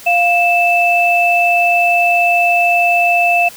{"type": "tone pair together", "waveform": "sine", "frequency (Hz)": [698.5, 2637], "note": ["F5", "E7"], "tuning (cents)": [0, 0], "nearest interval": "octave + major seventh", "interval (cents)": 2300, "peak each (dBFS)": -12, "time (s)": [0.06, 3.49], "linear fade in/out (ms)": 10, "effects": ["white hiss -36 dBFS RMS until 3.56 s"]}